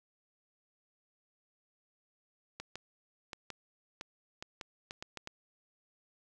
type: clicks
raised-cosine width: 0.2 ms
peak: -24 dBFS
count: 11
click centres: 2.6 / 2.756 / 3.332 / 3.503 / 4.011 / 4.425 / 4.612 / 4.909 / 5.025 / 5.173 / 5.274 s
effects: none